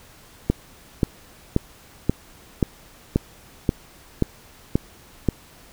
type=click train; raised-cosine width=3 ms; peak=-4 dBFS; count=10; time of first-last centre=0.5-5.287 s; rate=1.88 Hz; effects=pink hiss -49 dBFS RMS until 5.72 s